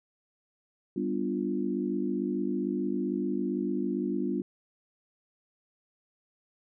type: chord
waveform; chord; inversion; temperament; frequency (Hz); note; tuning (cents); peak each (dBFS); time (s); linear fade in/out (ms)
sine; G dominant seventh; none; equal; 196 / 246.9 / 293.7 / 349.2; G3 / B3 / D4 / F4; 0 / 0 / 0 / 0; -33; 0.96-4.42; 5
effects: none